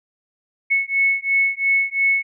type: beating tone pair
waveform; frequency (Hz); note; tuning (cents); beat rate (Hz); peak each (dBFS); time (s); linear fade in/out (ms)
sine; 2200 / 2202.9; C#7 / C#7; -14 / -11; 2.9; -19; 0.7-2.23; 20
effects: none